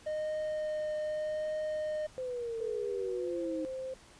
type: tone with vibrato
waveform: triangle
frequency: 614 Hz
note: D#5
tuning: 23 cents flat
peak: -30 dBFS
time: 0.06-2.07 s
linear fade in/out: 10 ms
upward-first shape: triangle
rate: 0.83 Hz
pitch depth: 10 cents each way
type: exponential sweep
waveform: sine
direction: down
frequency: 519 to 311.1 Hz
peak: -34 dBFS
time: 2.18-3.65 s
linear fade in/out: 0 ms
type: tone with pitch glide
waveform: sine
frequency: 481.8 to 522.4 Hz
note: B4 to C5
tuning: -43 to -3 cents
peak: -36 dBFS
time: 2.6-3.94 s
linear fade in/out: 5 ms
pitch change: +140 cents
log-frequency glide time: 3.13-3.38 s
effects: pink hiss -57 dBFS RMS until 4.19 s + resampled to 22050 Hz